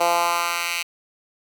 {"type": "tone with high-pass filter sweep", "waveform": "10% pulse", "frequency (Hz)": 171.8, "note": "F3", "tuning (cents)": -28, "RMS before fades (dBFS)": -22, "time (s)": [0, 0.83], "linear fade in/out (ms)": 10, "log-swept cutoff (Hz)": [620, 2400], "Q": 1.7, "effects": []}